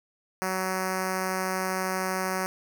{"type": "tone with notch filter", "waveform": "5% pulse", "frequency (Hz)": 187.3, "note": "F#3", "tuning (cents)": 21, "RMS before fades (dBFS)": -29, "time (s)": [0.42, 2.46], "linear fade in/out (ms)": 0, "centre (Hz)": 3200, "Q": 0.99, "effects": []}